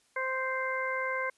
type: harmonic tone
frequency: 522 Hz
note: C5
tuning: 4 cents flat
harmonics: 1 / 2 / 3 / 4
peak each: -35 / -35 / -35 / -35 dBFS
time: 0.16-1.3 s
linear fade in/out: 5 ms
effects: white hiss -68 dBFS RMS until 1.37 s + resampled to 24000 Hz